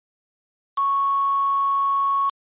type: tone with quantisation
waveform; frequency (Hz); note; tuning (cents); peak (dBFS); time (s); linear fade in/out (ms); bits
sine; 1106; C#6; -4; -18; 0.77-2.3; 10; 5
effects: resampled to 8000 Hz